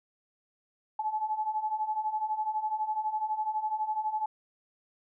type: beating tone pair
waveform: sine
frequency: 853 / 865 Hz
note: G#5 / A5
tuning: +46 / -30 cents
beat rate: 12 Hz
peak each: -34 / -30 dBFS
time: 0.99-4.26 s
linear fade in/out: 5 ms
effects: none